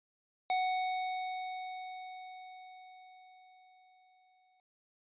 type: tone with exponential decay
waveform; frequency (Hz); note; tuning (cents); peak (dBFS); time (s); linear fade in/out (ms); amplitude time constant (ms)
square; 742; F#5; +5; -29; 0.5-4.6; 1; 890
effects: resampled to 8000 Hz